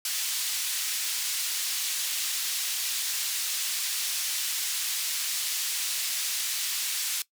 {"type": "band-pass noise", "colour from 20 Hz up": "pink", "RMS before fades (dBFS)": -30, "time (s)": [0.05, 7.22], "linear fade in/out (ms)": 2, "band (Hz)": [3400, 16000], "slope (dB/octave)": 12, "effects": ["noise-tail reverb RT60 0.1 s tail -19 dB re dry"]}